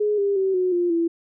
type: tone with pitch steps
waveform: sine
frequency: 418.8 / 400.6 / 383.2 / 366.5 / 350.5 / 335.3 Hz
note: G#4 / G4 / G4 / F#4 / F4 / E4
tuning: +15 / +38 / -39 / -16 / +6 / +30 cents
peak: -18 dBFS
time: 0-1.08 s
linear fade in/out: 10 ms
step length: 180 ms
effects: none